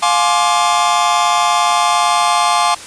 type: chord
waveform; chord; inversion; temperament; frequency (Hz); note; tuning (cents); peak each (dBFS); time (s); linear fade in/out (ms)
45% pulse; D half-diminished seventh; first; just; 704.8 / 845.8 / 1057.2 / 1174.7; F5 / Ab5 / C6 / D6; +16 / +31 / +18 / 0; -17; 0.02-2.75; 10
effects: white hiss -32 dBFS RMS until 2.86 s + resampled to 22050 Hz